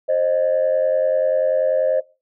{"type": "tone pair together", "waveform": "sine", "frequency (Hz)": [527.7, 618], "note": ["C5", "D#5"], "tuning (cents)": [15, -12], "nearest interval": "minor third", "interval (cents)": 273, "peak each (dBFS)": -17, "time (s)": [0.08, 2.01], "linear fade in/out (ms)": 20, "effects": ["noise-tail reverb RT60 0.3 s tail -21 dB re dry", "tanh soft clip ceiling -10 dBFS"]}